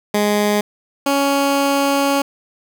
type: tone pair in turn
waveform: 15% pulse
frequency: 207.7 / 279 Hz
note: G#3 / C#4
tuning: 0 / +11 cents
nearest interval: perfect fourth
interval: 511 cents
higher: second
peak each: -8 dBFS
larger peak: neither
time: 0.14-0.61 / 1.06-2.22 s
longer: second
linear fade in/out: 5 ms
effects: none